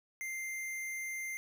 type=tone; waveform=square; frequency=2093 Hz; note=C7; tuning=in tune; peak=-38 dBFS; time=0.21-1.37 s; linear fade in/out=0 ms; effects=none